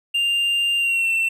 triangle tone with pitch glide, 2794 to 2693 Hz, F7 to E7, 0 to +36 cents, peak -16 dBFS, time 0.14-1.29 s, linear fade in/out 10 ms, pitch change -64 cents, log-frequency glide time 0.77-1.1 s, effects none

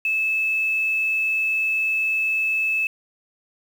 sine tone with quantisation, 2612 Hz, E7, 17 cents flat, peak -19 dBFS, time 0.05-2.87 s, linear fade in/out 2 ms, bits 7, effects none

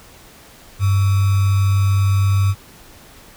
sine tone with sample-and-hold, 98 Hz, G2, in tune, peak -12 dBFS, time 0.79-2.55 s, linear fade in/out 50 ms, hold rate 1225 Hz, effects pink hiss -44 dBFS RMS until 3.36 s

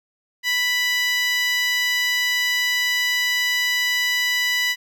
10% pulse tone with high-pass filter, 987.8 Hz, B5, in tune, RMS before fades -21 dBFS, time 0.43-4.76 s, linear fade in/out 50 ms, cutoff 2000 Hz, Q 3, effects none

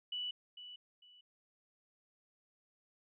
sine tone with echo, 2960 Hz, F#7, in tune, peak -37 dBFS, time 0.12-0.31 s, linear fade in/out 5 ms, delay 450 ms, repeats 2, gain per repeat -11 dB, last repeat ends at 1.21 s, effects none

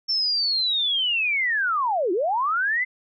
sine linear two-way sweep, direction down then up, 5420 to 329.6 to 2080 Hz, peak -20 dBFS, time 0.08-2.85 s, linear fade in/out 20 ms, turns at 2.12 s, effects none

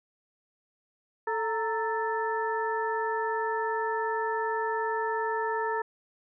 harmonic tone with a mistuned harmonic, 440 Hz, A4, in tune, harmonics 1 / 2 / 3 / 4, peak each -31 / -30 / -37 / -35 dBFS, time 1.27-5.82 s, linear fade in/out 5 ms, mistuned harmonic 2, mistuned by +82 cents, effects none

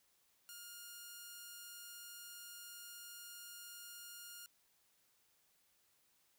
5% pulse tone, 1417 Hz, F6, 25 cents sharp, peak -39 dBFS, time 0.49-4.46 s, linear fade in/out 0 ms, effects white hiss -75 dBFS RMS until 6.38 s

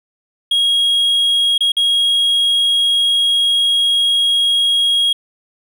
triangle tone with dropouts, 3286 Hz, G#7, 19 cents flat, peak -10 dBFS, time 0.51-5.13 s, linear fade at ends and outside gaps 5 ms, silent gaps 1.58-1.606 / 1.72-1.767 s, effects none

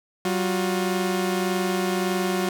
sawtooth tone pair together, 189.9 / 358.1 Hz, F#3 / F4, +45 / +43 cents, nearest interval major seventh, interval 1098 cents, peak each -21 dBFS, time 0.25-2.49 s, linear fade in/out 2 ms, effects none

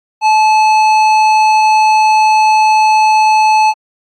sine tone with tanh clipping, 865 Hz, A5, 30 cents flat, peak -8 dBFS, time 0.21-3.74 s, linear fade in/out 50 ms, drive 13 dB, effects AAC 64 kbps

